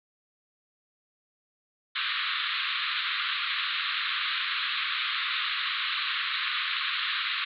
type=band-pass noise; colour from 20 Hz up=white; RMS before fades=-30 dBFS; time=1.95-7.45 s; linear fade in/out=10 ms; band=1100 to 4100 Hz; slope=96 dB/octave; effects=none